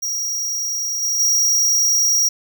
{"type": "tone with level steps", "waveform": "square", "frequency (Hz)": 5690, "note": "F8", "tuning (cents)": 31, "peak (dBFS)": [-21, -18, -14], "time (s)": [0.02, 2.29], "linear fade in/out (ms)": 10, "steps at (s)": [1.02, 1.19], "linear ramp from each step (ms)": 10, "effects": []}